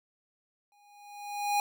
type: tone with exponential growth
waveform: square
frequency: 820 Hz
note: G#5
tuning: 22 cents flat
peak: -24 dBFS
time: 0.72-1.6 s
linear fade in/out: 1 ms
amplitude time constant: 190 ms
effects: none